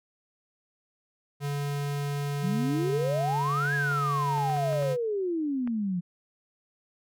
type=tone; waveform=square; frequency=143.1 Hz; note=D3; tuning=45 cents flat; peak=-29 dBFS; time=1.4-4.97 s; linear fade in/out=50 ms
type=exponential two-way sweep; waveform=sine; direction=up then down; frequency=170.8 to 1684 to 170.8 Hz; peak=-26 dBFS; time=2.42-6.01 s; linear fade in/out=20 ms; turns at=3.74 s
type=clicks; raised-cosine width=0.5 ms; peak=-27 dBFS; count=8; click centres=3.653 / 3.916 / 4.38 / 4.498 / 4.567 / 4.729 / 4.826 / 5.675 s
effects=none